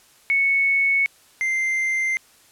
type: tone pair in turn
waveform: sine / triangle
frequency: 2211 / 2087 Hz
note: C#7 / C7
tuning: -5 / -5 cents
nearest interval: minor second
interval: 100 cents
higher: first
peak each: -16 / -18 dBFS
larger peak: first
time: 0.3-1.06 / 1.41-2.17 s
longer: neither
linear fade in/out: 0 ms
effects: white hiss -54 dBFS RMS until 2.51 s + low-pass 12000 Hz 12 dB/octave